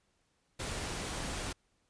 pink noise, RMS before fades -38 dBFS, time 0.59-1.53 s, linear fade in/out 10 ms, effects pink hiss -75 dBFS RMS until 1.89 s + resampled to 22050 Hz

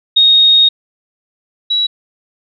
sine tone pair in turn, 3729 / 3900 Hz, A#7 / B7, 0 / -23 cents, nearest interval minor second, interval 77 cents, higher second, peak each -5 / -11 dBFS, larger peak first, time 0.16-0.69 / 1.7-1.87 s, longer first, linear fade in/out 10 ms, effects none

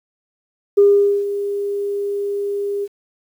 sine tone with ADSR envelope, 403.9 Hz, G#4, 48 cents flat, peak -6 dBFS, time 0.77-2.88 s, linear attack 13 ms, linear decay 460 ms, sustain -13 dB, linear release 45 ms, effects tanh soft clip ceiling -2 dBFS + 8-bit

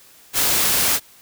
white noise, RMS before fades -18 dBFS, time 0.33-1 s, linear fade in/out 50 ms, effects white hiss -49 dBFS RMS until 1.21 s

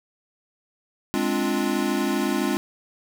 square chord, D half-diminished seventh, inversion second, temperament equal, 207.7 / 261.6 / 293.7 / 349.2 Hz, Ab3 / C4 / D4 / F4, 0 / 0 / 0 / 0 cents, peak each -28 dBFS, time 1.14-2.57 s, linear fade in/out 0 ms, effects none

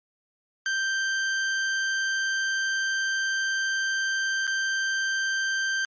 40% pulse tone with dropouts, 1568 Hz, G6, in tune, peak -23 dBFS, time 0.66-5.85 s, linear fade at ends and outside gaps 1 ms, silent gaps 4.469-4.476 s, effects MP3 32 kbps

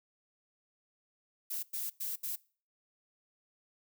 violet noise bursts at uneven times, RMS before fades -37 dBFS, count 4, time 1.5-1.63 / 1.73-1.9 / 2-2.16 / 2.23-2.36 s, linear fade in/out 10 ms, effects noise-tail reverb RT60 0.4 s tail -22 dB re dry

